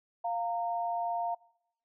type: tone pair together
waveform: sine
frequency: 698.5 / 921.4 Hz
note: F5 / A#5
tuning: 0 / -20 cents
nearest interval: perfect fourth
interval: 480 cents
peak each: -31 / -35 dBFS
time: 0.24-1.35 s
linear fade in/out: 10 ms
effects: noise-tail reverb RT60 0.8 s tail -24 dB re dry